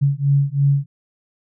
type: beating tone pair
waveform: sine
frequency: 139 / 142 Hz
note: C#3 / C#3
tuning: +5 / +42 cents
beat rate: 3 Hz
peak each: -17 dBFS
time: 0.01-0.86 s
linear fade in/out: 20 ms
effects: none